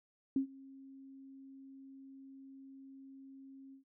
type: tone with ADSR envelope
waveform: sine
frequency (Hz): 270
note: C#4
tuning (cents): -45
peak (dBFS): -27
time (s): 0.36-3.84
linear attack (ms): 3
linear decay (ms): 100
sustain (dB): -24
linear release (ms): 110
effects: none